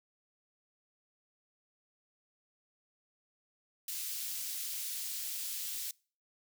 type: high-pass noise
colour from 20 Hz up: white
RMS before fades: -39 dBFS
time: 3.88-5.91 s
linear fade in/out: 2 ms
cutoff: 3300 Hz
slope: 12 dB/octave
effects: noise-tail reverb RT60 0.4 s tail -25 dB re dry